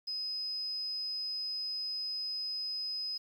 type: tone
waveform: sine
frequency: 5040 Hz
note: D#8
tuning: 21 cents sharp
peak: -34 dBFS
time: 0.07-3.18 s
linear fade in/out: 10 ms
effects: 10-bit